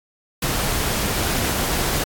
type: noise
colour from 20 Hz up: pink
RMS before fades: -22 dBFS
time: 0.42-2.04 s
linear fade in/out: 5 ms
effects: AAC 64 kbps